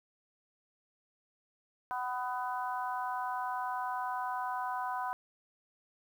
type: harmonic tone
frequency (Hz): 250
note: B3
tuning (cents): +21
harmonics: 3 / 4 / 5 / 6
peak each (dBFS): -37 / -36 / -43 / -43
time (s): 1.91-5.13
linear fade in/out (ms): 0
effects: 10-bit